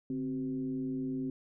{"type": "tone with frequency modulation", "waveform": "sine", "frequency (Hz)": 262.2, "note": "C4", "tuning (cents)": 4, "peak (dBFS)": -32, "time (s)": [0.1, 1.3], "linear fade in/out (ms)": 2, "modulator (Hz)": 118, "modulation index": 0.58, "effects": []}